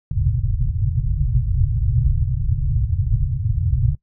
white low-pass noise, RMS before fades -19 dBFS, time 0.11-3.95 s, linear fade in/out 5 ms, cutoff 140 Hz, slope 96 dB/octave, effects noise-tail reverb RT60 0.1 s tail -19 dB re dry

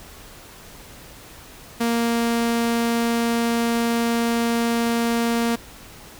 sawtooth tone, 233.1 Hz, A#3, in tune, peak -15 dBFS, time 1.8-5.56 s, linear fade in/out 10 ms, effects pink hiss -43 dBFS RMS until 6.19 s

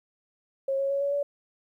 sine tone with pitch steps, 542 / 549.2 / 556.6 / 564 / 571.6 Hz, C#5 / C#5 / C#5 / C#5 / D5, -39 / -16 / +7 / +30 / -47 cents, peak -24 dBFS, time 0.68-1.23 s, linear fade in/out 5 ms, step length 110 ms, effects 11-bit

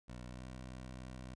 15% pulse tone with pitch glide, 61.4 to 63.42 Hz, B1 to B1, -9 to +47 cents, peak -40 dBFS, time 0.08-1.35 s, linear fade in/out 10 ms, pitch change +56 cents, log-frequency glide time 0.27-0.42 s, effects resampled to 22050 Hz

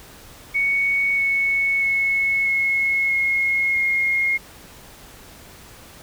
sine tone with pitch steps, 2226 / 2209 / 2193 / 2176 / 2160 / 2144 Hz, C#7 / C#7 / C#7 / C#7 / C#7 / C7, +7 / -7 / -19 / -33 / -45 / +42 cents, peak -17 dBFS, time 0.54-4.38 s, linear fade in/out 20 ms, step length 640 ms, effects pink hiss -44 dBFS RMS until 6.02 s

